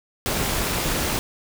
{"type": "noise with amplitude modulation", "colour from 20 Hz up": "pink", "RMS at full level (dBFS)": -21, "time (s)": [0.26, 1.19], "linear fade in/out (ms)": 0, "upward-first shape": "sine", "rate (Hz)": 298, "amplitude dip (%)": 65, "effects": []}